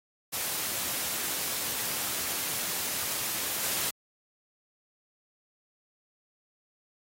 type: noise with level steps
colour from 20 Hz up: white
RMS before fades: -32 / -30 dBFS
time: 0.32-3.91 s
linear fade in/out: 20 ms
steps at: 3.63 s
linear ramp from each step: 2 ms
effects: high-pass 80 Hz 12 dB/octave + AAC 48 kbps